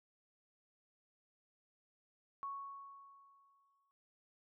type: tone with exponential decay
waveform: sine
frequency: 1108.7 Hz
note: C#6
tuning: in tune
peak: -39 dBFS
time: 2.43-3.91 s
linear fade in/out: 0 ms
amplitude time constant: 320 ms
effects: none